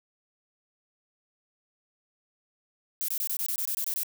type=noise bursts; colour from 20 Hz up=violet; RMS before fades=-30 dBFS; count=11; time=3.01-4.033 s; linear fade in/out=0 ms; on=73 ms; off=22 ms; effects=none